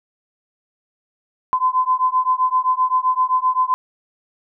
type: beating tone pair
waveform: sine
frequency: 1018 / 1025.7 Hz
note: C6 / C6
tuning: -48 / -35 cents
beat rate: 7.7 Hz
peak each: -18 dBFS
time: 1.53-3.74 s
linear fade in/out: 0 ms
effects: none